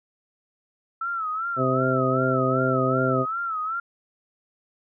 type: tone with vibrato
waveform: sine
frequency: 1317 Hz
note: E6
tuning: 2 cents flat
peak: -25 dBFS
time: 1.01-3.8 s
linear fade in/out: 5 ms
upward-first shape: sine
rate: 2.6 Hz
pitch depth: 98 cents each way
type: harmonic tone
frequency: 130.2 Hz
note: C3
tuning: 8 cents flat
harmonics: 1 / 2 / 3 / 4 / 5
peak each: -26 / -26 / -27 / -27 / -28 dBFS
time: 1.56-3.26 s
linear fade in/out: 50 ms
effects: none